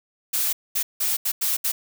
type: noise bursts at uneven times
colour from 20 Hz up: blue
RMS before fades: -23 dBFS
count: 6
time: 0.33-0.53 / 0.75-0.83 / 1-1.17 / 1.25-1.32 / 1.41-1.57 / 1.64-1.72 s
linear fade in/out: 10 ms
effects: none